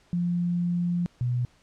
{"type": "tone pair in turn", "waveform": "sine", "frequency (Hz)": [174.61, 122.99], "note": ["F3", "B2"], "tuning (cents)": [0, -7], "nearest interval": "tritone", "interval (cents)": 607, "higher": "first", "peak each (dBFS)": -23, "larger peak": "neither", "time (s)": [[0.13, 1.06], [1.21, 1.45]], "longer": "first", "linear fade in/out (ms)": 0, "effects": ["pink hiss -61 dBFS RMS until 1.62 s", "low-pass 7000 Hz 12 dB/octave"]}